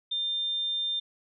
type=tone; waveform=sine; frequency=3600 Hz; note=A7; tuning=39 cents sharp; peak=-27 dBFS; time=0.11-1 s; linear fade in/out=10 ms; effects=none